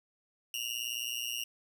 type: tone with amplitude modulation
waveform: sawtooth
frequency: 2832 Hz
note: F7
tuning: 23 cents sharp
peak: -27 dBFS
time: 0.54-1.44 s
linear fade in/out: 2 ms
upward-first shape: sine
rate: 119 Hz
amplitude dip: 95%
effects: none